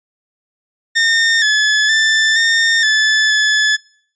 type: tone with pitch steps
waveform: sawtooth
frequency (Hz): 1823 / 1717 / 1769 / 1822 / 1736 / 1722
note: A#6 / A6 / A6 / A#6 / A6 / A6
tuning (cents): -39 / -43 / +9 / -40 / -24 / -38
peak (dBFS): -7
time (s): 0.95-3.77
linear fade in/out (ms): 20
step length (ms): 470
effects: noise-tail reverb RT60 0.6 s tail -24 dB re dry + resampled to 16000 Hz